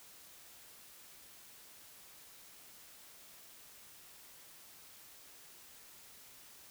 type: silence
effects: white hiss -57 dBFS RMS until 6.7 s